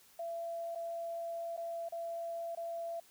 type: tone with dropouts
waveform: sine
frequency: 674 Hz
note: E5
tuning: 38 cents sharp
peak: -37 dBFS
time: 0.19-3 s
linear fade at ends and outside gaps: 5 ms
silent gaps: 0.75-0.756 / 1.566-1.575 / 1.888-1.922 / 2.551-2.572 s
effects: white hiss -63 dBFS RMS until 3.1 s